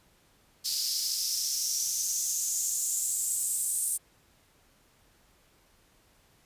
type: noise with high-pass filter sweep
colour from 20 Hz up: white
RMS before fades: -30 dBFS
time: 0.64-3.98 s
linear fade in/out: 20 ms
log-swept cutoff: 4700 to 8800 Hz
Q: 5.2
effects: pink hiss -64 dBFS RMS until 6.45 s + resampled to 32000 Hz